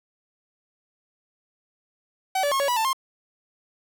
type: tone with pitch steps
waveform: 45% pulse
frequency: 760 / 576 / 1083 / 560 / 979 / 888 / 1061 Hz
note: F#5 / D5 / C#6 / C#5 / B5 / A5 / C6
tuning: +46 / -34 / -41 / +18 / -15 / +16 / +24 cents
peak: -21 dBFS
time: 2.35-2.931 s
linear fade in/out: 5 ms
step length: 83 ms
effects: 8-bit